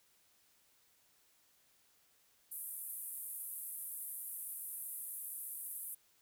white band-pass noise, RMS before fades -45 dBFS, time 2.51-5.95 s, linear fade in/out 10 ms, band 9500 to 14000 Hz, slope 48 dB/octave, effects white hiss -71 dBFS RMS until 6.21 s

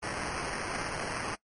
white noise with sample-and-hold, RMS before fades -35 dBFS, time 0.02-1.36 s, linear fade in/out 20 ms, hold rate 3675 Hz, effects noise-tail reverb RT60 0.1 s tail -21 dB re dry + MP3 48 kbps

